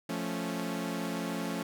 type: chord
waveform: sawtooth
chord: F augmented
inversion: none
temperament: equal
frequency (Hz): 174.61 / 220 / 277.2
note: F3 / A3 / C#4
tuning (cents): 0 / 0 / 0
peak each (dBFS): -33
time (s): 0.09-1.63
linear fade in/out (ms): 5
effects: none